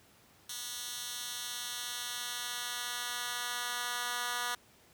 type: tone with high-pass filter sweep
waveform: 10% pulse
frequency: 243 Hz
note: B3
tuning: 28 cents flat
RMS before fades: -38 dBFS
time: 0.49-4.55 s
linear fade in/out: 5 ms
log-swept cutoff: 4200 to 1300 Hz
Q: 0.81
effects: pink hiss -62 dBFS RMS until 4.93 s + high-pass 80 Hz 12 dB/octave